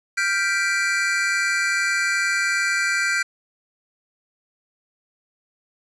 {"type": "chord", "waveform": "square", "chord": "G dominant seventh", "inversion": "third", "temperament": "equal", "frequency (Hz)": [1396.9, 1568, 1975.5, 2349], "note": ["F6", "G6", "B6", "D7"], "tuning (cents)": [0, 0, 0, 0], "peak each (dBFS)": [-27, -24, -27, -26], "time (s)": [0.17, 3.23], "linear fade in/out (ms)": 10, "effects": ["resampled to 22050 Hz", "8-bit"]}